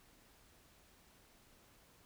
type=silence; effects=pink hiss -66 dBFS RMS until 2.05 s